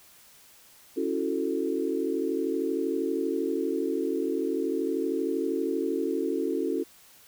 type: chord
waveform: sine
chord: F# minor seventh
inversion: second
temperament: equal with one note detuned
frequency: 277.2 / 329.6 / 370 / 442.8 Hz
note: C#4 / E4 / F#4 / A4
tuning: 0 / 0 / 0 / +11 cents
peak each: -31 dBFS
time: 0.96-6.84 s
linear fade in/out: 20 ms
effects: white hiss -55 dBFS RMS until 7.27 s